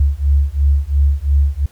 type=beating tone pair; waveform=sine; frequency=69.3 / 72.2 Hz; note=C#2 / D2; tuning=0 / -29 cents; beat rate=2.9 Hz; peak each=-14 dBFS; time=0-1.66 s; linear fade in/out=5 ms; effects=pink hiss -51 dBFS RMS until 1.71 s